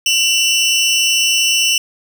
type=tone pair together; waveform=25% pulse; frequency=2729 / 2965 Hz; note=F7 / F#7; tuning=-41 / +3 cents; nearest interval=minor second; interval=144 cents; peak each=-11 dBFS; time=0.06-1.78 s; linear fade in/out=2 ms; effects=none